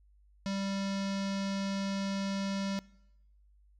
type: tone with low-pass filter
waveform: square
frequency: 196.2 Hz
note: G3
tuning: 2 cents sharp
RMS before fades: -34 dBFS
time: 0.46-2.79 s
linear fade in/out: 0 ms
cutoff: 5200 Hz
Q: 2.4
effects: noise-tail reverb RT60 0.9 s tail -23 dB re dry + added 50 Hz sine -60 dBFS peak until 3.79 s